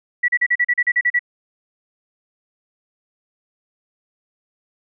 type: tone bursts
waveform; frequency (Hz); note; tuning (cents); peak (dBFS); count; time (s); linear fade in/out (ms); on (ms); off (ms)
sine; 1947; B6; -25; -13; 11; 0.23-1.193; 10; 53; 38
effects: none